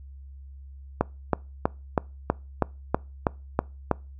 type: click train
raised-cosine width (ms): 1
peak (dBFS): -6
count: 10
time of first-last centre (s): 1.01-3.913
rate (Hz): 3.1
effects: noise-tail reverb RT60 0.3 s tail -24 dB re dry + added 68 Hz sine -41 dBFS peak until 4.19 s